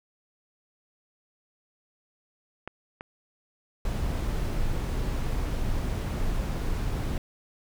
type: clicks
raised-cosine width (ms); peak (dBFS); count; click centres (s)
0.5; -20 / -23; 2; 2.676 / 3.009
type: noise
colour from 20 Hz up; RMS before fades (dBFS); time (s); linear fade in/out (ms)
brown; -28; 3.85-7.18; 2
effects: none